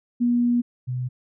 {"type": "tone pair in turn", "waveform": "sine", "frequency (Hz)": [240.8, 125.8], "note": ["B3", "B2"], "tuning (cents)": [-44, 32], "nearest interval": "major seventh", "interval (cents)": 1124, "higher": "first", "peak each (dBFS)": [-17, -24], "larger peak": "first", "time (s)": [[0.2, 0.62], [0.87, 1.09]], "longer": "first", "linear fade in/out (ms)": 20, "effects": []}